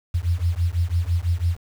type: beating tone pair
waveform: sine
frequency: 83.2 / 89.2 Hz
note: E2 / F2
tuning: +17 / +37 cents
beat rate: 6 Hz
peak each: -22 / -22 dBFS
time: 0.14-1.57 s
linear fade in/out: 10 ms
effects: 7-bit